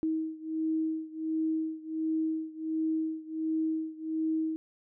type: beating tone pair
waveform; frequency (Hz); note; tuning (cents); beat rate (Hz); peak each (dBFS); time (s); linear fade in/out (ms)
sine; 317.4 / 318.8; D#4 / D#4; +35 / +42; 1.4; -31 / -33; 0.03-4.56; 0
effects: none